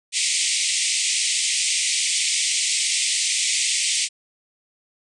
white band-pass noise, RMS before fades -22 dBFS, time 0.12-4.09 s, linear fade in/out 50 ms, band 2000 to 9200 Hz, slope 96 dB/octave, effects none

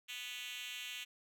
5% pulse tone with high-pass filter, 246.8 Hz, B3, 1 cent flat, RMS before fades -45 dBFS, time 0.08-1.05 s, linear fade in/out 20 ms, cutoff 2900 Hz, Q 2.6, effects none

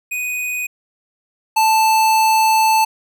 square tone pair in turn, 2489 / 880 Hz, D#7 / A5, 0 / 0 cents, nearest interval octave + tritone, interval 1800 cents, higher first, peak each -21 / -12 dBFS, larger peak second, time 0.11-0.67 / 1.56-2.85 s, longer second, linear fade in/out 10 ms, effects none

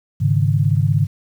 sine chord, Ab suspended fourth, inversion none, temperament equal, 103.83 / 138.59 / 155.56 Hz, Ab2 / Db3 / Eb3, 0 / 0 / 0 cents, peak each -17 / -17 / -19 dBFS, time 0.2-1.07 s, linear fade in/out 20 ms, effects 8-bit

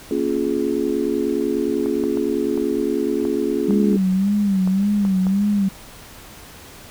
sine chord, Bb minor seventh, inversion none, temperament just, 233.1 / 279.7 / 349.6 / 419.5 Hz, Bb3 / Db4 / F4 / Ab4, 0 / +16 / +2 / +17 cents, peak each -26 / -23 / -23 / -23 dBFS, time 0.11-3.97 s, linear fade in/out 2 ms
clicks, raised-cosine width 1 ms, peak -18 dBFS, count 9, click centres 1.86 / 2.038 / 2.173 / 2.576 / 3.252 / 3.708 / 4.675 / 5.051 / 5.268 s
sine tone with vibrato, 196.4 Hz, G3, 4 cents sharp, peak -15 dBFS, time 3.68-5.69 s, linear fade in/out 10 ms, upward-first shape sine, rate 1.8 Hz, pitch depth 93 cents each way
effects pink hiss -41 dBFS RMS until 6.9 s

